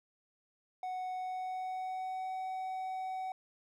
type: tone with pitch glide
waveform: triangle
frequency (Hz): 740 to 752.5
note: F#5 to F#5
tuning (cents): 0 to +29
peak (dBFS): -34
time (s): 0.83-3.32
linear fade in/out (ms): 2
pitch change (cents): +29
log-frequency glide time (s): 1.12-2.35
effects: none